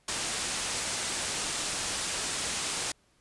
white low-pass noise, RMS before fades -33 dBFS, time 0.08-2.92 s, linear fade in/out 5 ms, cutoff 9600 Hz, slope 48 dB/octave, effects pink hiss -67 dBFS RMS until 3.2 s + resampled to 24000 Hz

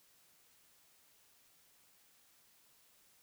silence, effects white hiss -68 dBFS RMS until 3.22 s

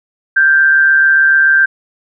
sine tone with amplitude modulation, 1571 Hz, G6, 3 cents sharp, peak -4 dBFS, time 0.36-1.66 s, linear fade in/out 10 ms, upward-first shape sine, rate 147 Hz, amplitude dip 45%, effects none

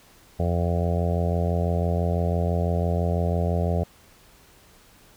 harmonic tone, 86 Hz, F2, 26 cents flat, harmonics 1 / 2 / 3 / 4 / 5 / 6 / 7 / 8 / 9, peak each -23 / -27 / -38 / -38 / -32 / -34 / -32 / -33 / -39 dBFS, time 0.39-3.84 s, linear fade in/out 10 ms, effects pink hiss -54 dBFS RMS until 5.16 s

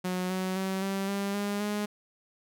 sawtooth tone with pitch steps, 182.7 / 186.65 / 190.68 / 194.8 / 199.01 / 203.3 / 207.7 Hz, F#3 / F#3 / G3 / G3 / G3 / G#3 / G#3, -22 / +15 / -48 / -11 / +26 / -37 / 0 cents, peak -25 dBFS, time 0.04-1.86 s, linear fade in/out 10 ms, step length 260 ms, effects none

